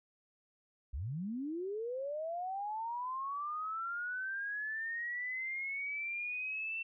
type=linear sweep; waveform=sine; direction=up; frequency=53.6 to 2694 Hz; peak=-36 dBFS; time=0.93-6.83 s; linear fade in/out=10 ms; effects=none